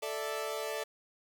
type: chord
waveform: sawtooth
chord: A suspended fourth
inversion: none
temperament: equal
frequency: 440 / 587.3 / 659.3 Hz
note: A4 / D5 / E5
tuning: 0 / 0 / 0 cents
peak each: -34 / -35 / -37 dBFS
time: 0.02-0.84 s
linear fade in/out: 10 ms
effects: 9-bit